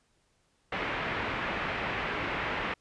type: low-pass noise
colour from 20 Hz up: white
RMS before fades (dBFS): -33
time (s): 0.72-2.74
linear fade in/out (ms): 5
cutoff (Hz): 2400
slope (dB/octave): 24
effects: pink hiss -71 dBFS RMS until 2.8 s + resampled to 22050 Hz